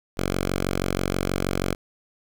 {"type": "tone", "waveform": "5% pulse", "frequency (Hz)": 46.25, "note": "F#1", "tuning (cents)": 0, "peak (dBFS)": -12, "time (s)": [0.17, 1.75], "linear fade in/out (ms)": 10, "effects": []}